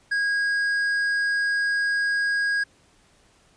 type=tone with tanh clipping; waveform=sine; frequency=1640 Hz; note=G#6; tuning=22 cents flat; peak=-22 dBFS; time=0.11-2.64 s; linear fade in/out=10 ms; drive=7 dB; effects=pink hiss -59 dBFS RMS until 3.56 s + resampled to 22050 Hz